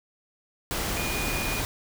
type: tone in noise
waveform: sine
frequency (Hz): 2446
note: D#7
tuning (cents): -30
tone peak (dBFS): -33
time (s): 0.97-1.6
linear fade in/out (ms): 0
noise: pink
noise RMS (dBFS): -29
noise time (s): 0.71-1.65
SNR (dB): -7
effects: none